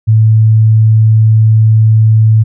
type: tone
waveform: sine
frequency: 110 Hz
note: A2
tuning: in tune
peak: -3 dBFS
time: 0.07-2.44 s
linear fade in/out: 20 ms
effects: none